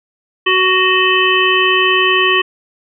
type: harmonic tone with a mistuned harmonic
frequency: 372 Hz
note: F#4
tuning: 9 cents sharp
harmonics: 1 / 3 / 5 / 7 / 8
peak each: -16 / -16 / -16 / -16 / -16 dBFS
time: 0.46-2.42 s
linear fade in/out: 10 ms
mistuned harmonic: 8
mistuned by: +35 cents
effects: none